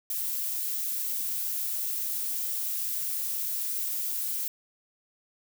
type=noise; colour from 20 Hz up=violet; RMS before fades=-31 dBFS; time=0.1-4.48 s; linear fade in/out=2 ms; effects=none